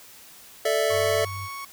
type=chord; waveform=square; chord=A suspended fourth; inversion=none; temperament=just; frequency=440 / 586.7 / 660 Hz; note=A4 / D5 / E5; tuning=0 / -2 / +2 cents; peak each=-26 dBFS; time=0.65-1.25 s; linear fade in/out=5 ms
type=tone with vibrato; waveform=sine; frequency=96.5 Hz; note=G2; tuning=27 cents flat; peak=-33 dBFS; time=0.89-1.49 s; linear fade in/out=50 ms; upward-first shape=sine; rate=6.5 Hz; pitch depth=9 cents each way
type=tone; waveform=30% pulse; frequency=1108.7 Hz; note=C#6; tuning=in tune; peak=-31 dBFS; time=0.9-1.65 s; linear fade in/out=5 ms
effects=white hiss -48 dBFS RMS until 1.72 s